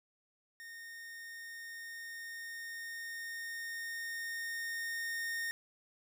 45% pulse tone with level ramp, 1839 Hz, A#6, 24 cents flat, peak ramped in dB -47 to -35 dBFS, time 0.6-5.51 s, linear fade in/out 0 ms, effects none

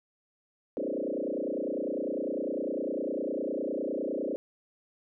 sine tone with frequency modulation, 412.8 Hz, G#4, 10 cents flat, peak -29 dBFS, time 0.77-4.36 s, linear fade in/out 0 ms, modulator 29.9 Hz, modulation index 5.4, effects none

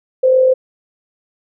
sine tone with amplitude modulation, 517 Hz, C5, 21 cents flat, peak -6 dBFS, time 0.23-0.54 s, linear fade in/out 10 ms, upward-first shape sine, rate 45.4 Hz, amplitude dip 40%, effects none

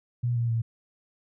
sine tone with pitch steps, 120.9 / 117.73 / 114.64 Hz, B2 / A#2 / A#2, -36 / +18 / -28 cents, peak -23 dBFS, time 0.23-0.62 s, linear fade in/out 10 ms, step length 130 ms, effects none

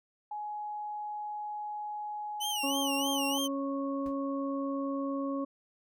sine tone, 839 Hz, G#5, 17 cents sharp, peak -35 dBFS, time 0.31-3.38 s, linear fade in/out 5 ms
sawtooth tone with vibrato, 2960 Hz, F#7, in tune, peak -29 dBFS, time 2.4-3.48 s, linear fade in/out 20 ms, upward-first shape sine, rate 3.2 Hz, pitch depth 130 cents each way
harmonic tone, 275.7 Hz, C#4, 9 cents flat, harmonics 1 / 2 / 4, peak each -32 / -37 / -40 dBFS, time 2.63-5.45 s, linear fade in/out 10 ms
brown noise with exponential decay, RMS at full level -43 dBFS, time 4.06-4.17 s, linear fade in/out 1 ms, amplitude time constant 23 ms
effects none

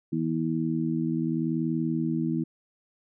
harmonic tone, 80.8 Hz, E2, 34 cents flat, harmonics 2 / 3 / 4, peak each -29 / -29 / -29 dBFS, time 0.12-2.44 s, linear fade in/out 10 ms, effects none

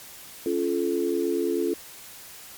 sine chord, Db augmented, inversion none, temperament just, 277.2 / 346.5 / 433.1 Hz, Db4 / F4 / A4, 0 / -14 / -27 cents, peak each -29 / -25 / -27 dBFS, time 0.46-1.74 s, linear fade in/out 2 ms, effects white hiss -44 dBFS RMS until 2.57 s + MP3 96 kbps

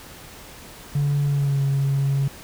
triangle tone with pitch glide, 143.4 to 138.04 Hz, D3 to C#3, -41 to -7 cents, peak -15 dBFS, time 0.95-2.28 s, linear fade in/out 5 ms, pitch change -66 cents, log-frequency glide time 1.24-1.62 s, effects tanh soft clip ceiling -14 dBFS + pink hiss -42 dBFS RMS until 2.43 s

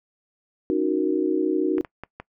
sine chord, D# minor seventh, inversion third, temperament equal with one note detuned, 278.6 / 311.1 / 370 / 466.2 Hz, C#4 / D#4 / F#4 / A#4, +9 / 0 / 0 / 0 cents, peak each -29 / -23 / -23 / -29 dBFS, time 0.7-1.81 s, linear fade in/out 0 ms
clicks, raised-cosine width 0.5 ms, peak -20 dBFS, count 4, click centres 1.782 / 1.848 / 2.036 / 2.2 s
effects noise-tail reverb RT60 0.1 s tail -22 dB re dry

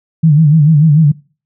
sine tone with vibrato, 153.1 Hz, D#3, 28 cents flat, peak -4 dBFS, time 0.23-1.12 s, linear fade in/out 10 ms, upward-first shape sine, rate 6.8 Hz, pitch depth 110 cents each way, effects noise-tail reverb RT60 0.4 s tail -24 dB re dry

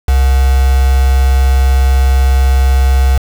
sine tone with quantisation, 66 Hz, C2, 16 cents sharp, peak -6 dBFS, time 0.08-3.18 s, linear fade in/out 5 ms, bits 3, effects none

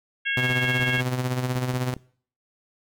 harmonic tone, 546 Hz, C#5, 26 cents flat, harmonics 3 / 4 / 5 / 6, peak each -26 / -28 / -30 / -32 dBFS, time 0.25-1.02 s, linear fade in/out 20 ms
sawtooth tone with tremolo, 126.6 Hz, B2, 43 cents sharp, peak -18 dBFS, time 0.37-1.94 s, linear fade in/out 2 ms, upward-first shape sine, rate 16 Hz, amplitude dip 55%
clicks, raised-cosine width 3 ms, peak -26 dBFS, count 9, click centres 0.502 / 0.644 / 0.797 / 0.83 / 0.89 / 0.98 / 1.557 / 1.74 / 1.966 s
effects noise-tail reverb RT60 0.5 s tail -22 dB re dry

